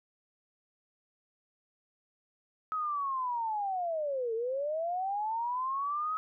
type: linear two-way sweep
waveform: sine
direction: down then up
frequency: 1281 to 440 to 1281 Hz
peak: -30 dBFS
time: 2.72-6.17 s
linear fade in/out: 0 ms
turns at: 4.34 s
effects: none